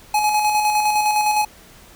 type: tone with tremolo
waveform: square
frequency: 844 Hz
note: G#5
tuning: 28 cents sharp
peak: -15 dBFS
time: 0.14-1.45 s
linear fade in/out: 5 ms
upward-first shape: square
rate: 9.8 Hz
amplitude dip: 35%
effects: pink hiss -46 dBFS RMS until 1.95 s